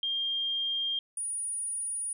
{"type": "tone pair in turn", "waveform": "sine", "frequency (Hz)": [3206, 9607], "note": ["G7", "D9"], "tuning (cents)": [38, 38], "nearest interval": "octave + perfect fifth", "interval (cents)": 1900, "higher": "second", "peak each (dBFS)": [-28, -31], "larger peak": "first", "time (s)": [[0.03, 0.99], [1.17, 2.13]], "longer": "neither", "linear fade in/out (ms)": 2, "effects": []}